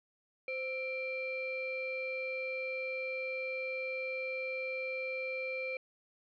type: ring-modulated tone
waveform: triangle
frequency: 920 Hz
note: A#5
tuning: 23 cents flat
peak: -30 dBFS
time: 0.48-5.77 s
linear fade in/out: 2 ms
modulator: 1440 Hz
effects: resampled to 11025 Hz